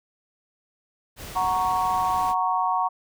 pink noise, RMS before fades -38 dBFS, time 1.16-2.35 s, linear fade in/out 50 ms
sine chord, F# major, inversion none, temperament equal, 740 / 932.3 / 1108.7 Hz, F#5 / A#5 / C#6, 0 / 0 / 0 cents, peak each -25 dBFS, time 1.35-2.89 s, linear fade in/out 20 ms
effects none

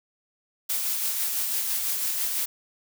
blue noise with tremolo, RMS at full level -26 dBFS, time 0.69-2.46 s, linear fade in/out 10 ms, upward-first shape sine, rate 6 Hz, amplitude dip 30%, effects none

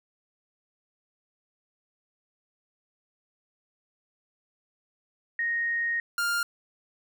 sine / 45% pulse tone pair in turn, 1864.7 / 1402.6 Hz, A#6 / F6, 0 / +7 cents, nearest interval perfect fourth, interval 493 cents, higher first, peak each -25 dBFS, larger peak neither, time 5.39-6 / 6.18-6.43 s, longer first, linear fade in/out 2 ms, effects none

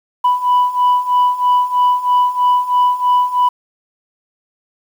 sine beating tone pair, 987.8 / 990.9 Hz, B5 / B5, 0 / +5 cents, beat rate 3.1 Hz, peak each -14 / -11 dBFS, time 0.24-3.49 s, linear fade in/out 10 ms, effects tanh soft clip ceiling -7 dBFS + 7-bit

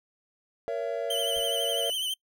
triangle chord, A# diminished, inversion none, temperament just, 466.2 / 559.4 / 671.3 Hz, A#4 / C#5 / E5, 0 / +16 / +31 cents, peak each -31 dBFS, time 0.68-1.9 s, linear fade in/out 0 ms
45% pulse tone with vibrato, 3061 Hz, G7, 42 cents flat, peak -28 dBFS, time 1.1-2.14 s, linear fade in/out 5 ms, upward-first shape triangle, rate 12 Hz, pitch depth 68 cents each way
brown noise with exponential decay, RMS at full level -43 dBFS, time 1.36-1.54 s, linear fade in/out 5 ms, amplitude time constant 37 ms
effects noise-tail reverb RT60 0.1 s tail -25 dB re dry

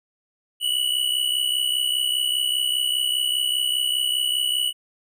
square tone pair together, 2916 / 2981 Hz, F#7 / F#7, -26 / +12 cents, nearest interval unison, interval 38 cents, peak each -24 dBFS, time 0.6-4.73 s, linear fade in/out 50 ms, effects none

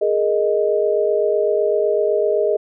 sine chord, Ab suspended second, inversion none, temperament equal with one note detuned, 415.3 / 463.2 / 622.3 Hz, Ab4 / Bb4 / Eb5, 0 / -11 / 0 cents, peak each -18 / -21 / -19 dBFS, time 0.01-2.57 s, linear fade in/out 10 ms, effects none

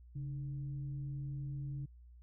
sine tone with frequency modulation, 138.59 Hz, C#3, in tune, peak -38 dBFS, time 0.15-1.86 s, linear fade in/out 10 ms, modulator 166 Hz, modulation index 0.3, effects added 60 Hz sine -54 dBFS peak until 2.22 s

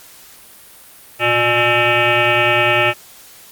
sine tone with frequency modulation, 1568 Hz, G6, in tune, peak -11 dBFS, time 1.19-2.94 s, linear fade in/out 50 ms, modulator 242 Hz, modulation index 5.3, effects white hiss -42 dBFS RMS until 3.51 s + Opus 48 kbps

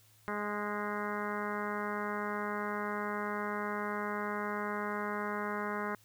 harmonic tone with a mistuned harmonic, 207.7 Hz, G#3, in tune, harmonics 1 / 2 / 3 / 4 / 5 / 6 / 7 / 8 / 9 / 10, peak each -40 / -40 / -44 / -44 / -41 / -42 / -43 / -46 / -46 / -50 dBFS, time 0.28-5.95 s, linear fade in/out 0 ms, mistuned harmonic 8, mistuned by -25 cents, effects added 107 Hz sine -65 dBFS peak until 6.04 s + white hiss -65 dBFS RMS until 6.04 s

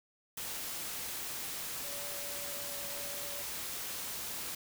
sine tone in noise, 573 Hz, D5, 43 cents flat, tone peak -48 dBFS, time 1.84-3.42 s, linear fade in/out 5 ms, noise white, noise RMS -40 dBFS, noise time 0.37-4.55 s, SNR -11 dB, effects none

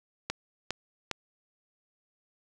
click train, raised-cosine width 0.2 ms, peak -13 dBFS, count 3, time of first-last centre 0.3-1.113 s, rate 2.46 Hz, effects none

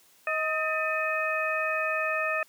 harmonic tone with a mistuned harmonic, 630 Hz, D#5, 21 cents sharp, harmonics 1 / 2 / 3 / 4, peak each -31 / -31 / -31 / -31 dBFS, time 0.27-2.43 s, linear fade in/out 2 ms, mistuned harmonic 3, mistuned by -84 cents, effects white hiss -60 dBFS RMS until 2.48 s + high-pass 100 Hz 12 dB/octave

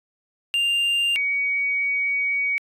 triangle / sine tone pair in turn, 2794 / 2252 Hz, F7 / C#7, 0 / +27 cents, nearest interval major third, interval 373 cents, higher first, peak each -17 / -20 dBFS, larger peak first, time 0.54-1.16 / 1.16-2.58 s, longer second, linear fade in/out 0 ms, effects resampled to 32000 Hz

